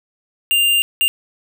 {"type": "tone bursts at uneven times", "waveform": "square", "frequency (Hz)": 2796, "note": "F7", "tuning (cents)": 1, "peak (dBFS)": -13, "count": 2, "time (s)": [[0.51, 0.82], [1.01, 1.08]], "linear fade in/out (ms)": 0, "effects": []}